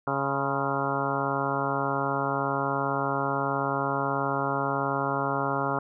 harmonic tone with a mistuned harmonic, 138.59 Hz, C#3, in tune, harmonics 1 / 2 / 3 / 4 / 5 / 6 / 7 / 8 / 9 / 10, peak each -34 / -34 / -34 / -34 / -34 / -34 / -34 / -34 / -34 / -34 dBFS, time 0.07-5.79 s, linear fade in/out 2 ms, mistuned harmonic 8, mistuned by -60 cents, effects none

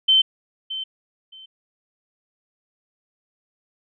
sine tone with echo, 3087 Hz, G7, 27 cents flat, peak -12 dBFS, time 0.08-0.22 s, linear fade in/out 10 ms, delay 620 ms, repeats 2, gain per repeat -14 dB, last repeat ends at 1.46 s, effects none

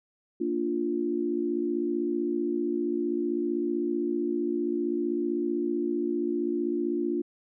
sine chord, Bb major, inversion none, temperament equal, 233.1 / 293.7 / 349.2 Hz, Bb3 / D4 / F4, 0 / 0 / 0 cents, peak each -33 / -30 / -28 dBFS, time 0.4-7.22 s, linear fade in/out 10 ms, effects none

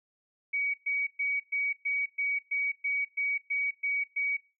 sine tone bursts, 2260 Hz, C#7, 33 cents sharp, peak -27 dBFS, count 12, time 0.53-4.37 s, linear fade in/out 10 ms, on 210 ms, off 120 ms, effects noise-tail reverb RT60 0.3 s tail -19 dB re dry

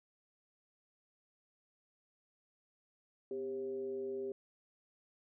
sine tone with frequency modulation, 396.2 Hz, G4, 18 cents sharp, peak -37 dBFS, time 3.31-4.32 s, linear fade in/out 2 ms, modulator 144 Hz, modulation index 0.48, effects none

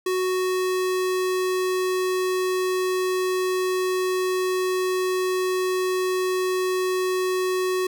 square tone, 370 Hz, F#4, in tune, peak -22 dBFS, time 0.06-7.87 s, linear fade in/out 5 ms, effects none

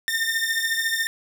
sawtooth beating tone pair, 1805 / 1819 Hz, A6 / A#6, +44 / -43 cents, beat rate 14 Hz, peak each -22 / -21 dBFS, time 0.08-1.07 s, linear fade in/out 0 ms, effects none

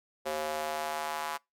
square tone with high-pass filter sweep, 76.8 Hz, D#2, 22 cents flat, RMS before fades -34 dBFS, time 0.25-1.38 s, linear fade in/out 20 ms, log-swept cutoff 520 to 960 Hz, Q 2.4, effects noise-tail reverb RT60 0.2 s tail -25 dB re dry + MP3 96 kbps

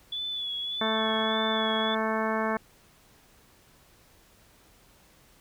sine tone with vibrato, 3431 Hz, A7, 44 cents flat, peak -30 dBFS, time 0.12-1.95 s, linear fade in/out 5 ms, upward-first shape sine, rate 1.7 Hz, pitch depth 41 cents each way
harmonic tone, 220 Hz, A3, in tune, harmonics 1 / 2 / 3 / 4 / 5 / 6 / 7 / 8 / 10, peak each -31 / -33 / -32 / -34 / -33 / -38 / -37 / -36 / -42 dBFS, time 0.81-2.57 s, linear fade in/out 2 ms
effects pink hiss -59 dBFS RMS until 5.4 s

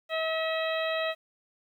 harmonic tone, 643 Hz, E5, 43 cents flat, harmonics 1 / 2 / 3 / 4 / 5 / 6, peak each -29 / -36 / -35 / -37 / -40 / -39 dBFS, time 0.09-1.15 s, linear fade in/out 50 ms, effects 10-bit

